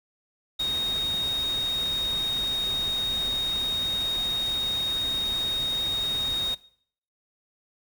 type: tone in noise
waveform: sine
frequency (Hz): 3729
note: A#7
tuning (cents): 0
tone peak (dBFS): -24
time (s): 0.59-6.55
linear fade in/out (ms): 10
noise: pink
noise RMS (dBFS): -38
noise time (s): 0.59-6.55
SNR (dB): +11
effects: noise-tail reverb RT60 0.6 s tail -20 dB re dry